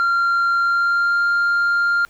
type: tone with pitch glide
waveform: sine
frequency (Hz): 1383 to 1397.5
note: F6 to F6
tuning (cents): -17 to +1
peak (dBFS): -12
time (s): 0-2.05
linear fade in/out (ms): 0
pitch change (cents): +18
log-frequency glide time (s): 0.58-1.23
effects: tanh soft clip ceiling -14 dBFS + pink hiss -53 dBFS RMS until 2.09 s